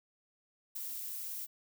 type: noise with ADSR envelope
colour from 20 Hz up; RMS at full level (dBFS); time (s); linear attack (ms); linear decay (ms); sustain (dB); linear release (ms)
violet; -36; 0.75-1.47; 15; 3; -5; 27
effects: none